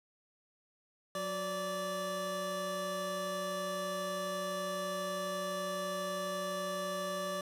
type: tone pair together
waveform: 25% pulse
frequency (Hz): 183 / 581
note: F#3 / D5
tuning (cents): -19 / -19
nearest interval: octave + minor sixth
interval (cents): 2000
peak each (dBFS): -39 / -32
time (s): 1.15-7.41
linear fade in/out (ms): 2
effects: resampled to 32000 Hz + 11-bit